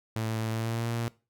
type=tone with pitch glide; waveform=sawtooth; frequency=111.4 to 116.67 Hz; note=A2 to A#2; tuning=+22 to +2 cents; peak=-25 dBFS; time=0.16-1.08 s; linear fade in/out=0 ms; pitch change=+80 cents; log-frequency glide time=0.47-0.87 s; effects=noise-tail reverb RT60 0.3 s tail -20 dB re dry